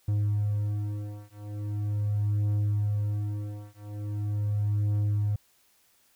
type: beating tone pair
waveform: triangle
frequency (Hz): 103.5 / 103.91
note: G#2 / G#2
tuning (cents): -5 / +1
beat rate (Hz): 0.41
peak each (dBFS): -27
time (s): 0.08-5.36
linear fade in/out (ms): 5
effects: white hiss -65 dBFS RMS until 6.15 s